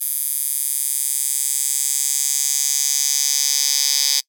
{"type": "tone with high-pass filter sweep", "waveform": "10% pulse", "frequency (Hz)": 140, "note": "C#3", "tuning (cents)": 18, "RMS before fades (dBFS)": -20, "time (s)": [0, 4.21], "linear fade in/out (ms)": 20, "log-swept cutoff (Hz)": [11000, 5000], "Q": 2.5, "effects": ["noise-tail reverb RT60 0.1 s tail -23 dB re dry"]}